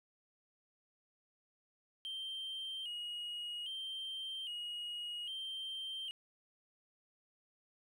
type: tone with vibrato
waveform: triangle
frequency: 3012 Hz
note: F#7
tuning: 30 cents sharp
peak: -38 dBFS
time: 2.05-6.11 s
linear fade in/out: 0 ms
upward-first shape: square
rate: 0.62 Hz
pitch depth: 73 cents each way
effects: tanh soft clip ceiling -34 dBFS